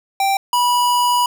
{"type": "tone pair in turn", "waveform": "square", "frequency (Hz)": [783, 976.9], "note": ["G5", "B5"], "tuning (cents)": [-2, -19], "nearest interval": "major third", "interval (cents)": 383, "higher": "second", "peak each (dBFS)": [-15, -14], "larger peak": "second", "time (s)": [[0.2, 0.37], [0.53, 1.26]], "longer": "second", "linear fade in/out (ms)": 2, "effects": []}